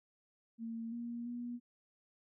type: tone with pitch steps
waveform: sine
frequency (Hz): 228.2 / 236.4 / 241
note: A#3 / A#3 / B3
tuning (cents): -37 / +24 / -42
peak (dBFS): -39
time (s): 0.58-1.6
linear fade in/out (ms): 50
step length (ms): 340
effects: none